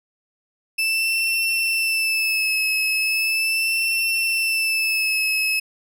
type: tone with vibrato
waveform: 35% pulse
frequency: 2637 Hz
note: E7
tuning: in tune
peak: -17 dBFS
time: 0.78-5.6 s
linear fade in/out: 10 ms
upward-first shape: sine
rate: 0.38 Hz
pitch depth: 39 cents each way
effects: none